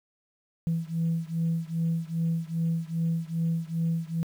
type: beating tone pair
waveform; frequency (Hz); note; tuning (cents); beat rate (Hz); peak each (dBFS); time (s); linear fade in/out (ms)
sine; 164.1 / 166.6; E3 / E3; -8 / +19; 2.5; -27 / -28; 0.67-4.23; 0
effects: tanh soft clip ceiling -20 dBFS + 9-bit